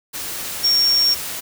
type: tone in noise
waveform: sine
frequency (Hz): 5530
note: F8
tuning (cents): -18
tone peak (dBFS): -13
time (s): 0.63-1.15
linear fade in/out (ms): 20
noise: white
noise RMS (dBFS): -28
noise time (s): 0.13-1.41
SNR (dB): +12
effects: none